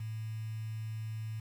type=tone with quantisation; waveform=sine; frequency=110 Hz; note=A2; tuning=in tune; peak=-36 dBFS; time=0-1.4 s; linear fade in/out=5 ms; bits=9; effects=none